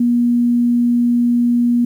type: tone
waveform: sine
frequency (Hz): 240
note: B3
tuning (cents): -49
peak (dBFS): -11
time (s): 0-1.85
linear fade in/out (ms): 5
effects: 8-bit